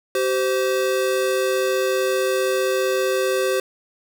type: tone pair together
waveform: square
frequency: 383.5 / 518.8 Hz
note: G4 / C5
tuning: -38 / -15 cents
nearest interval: perfect fourth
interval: 523 cents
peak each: -22 dBFS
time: 0.15-3.6 s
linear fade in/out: 2 ms
effects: none